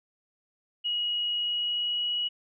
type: tone with pitch glide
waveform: sine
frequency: 2900 to 2917 Hz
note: F#7 to F#7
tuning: -35 to -25 cents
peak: -26 dBFS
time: 0.84-2.29 s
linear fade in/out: 20 ms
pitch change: +10 cents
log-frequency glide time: 1.37-2.14 s
effects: none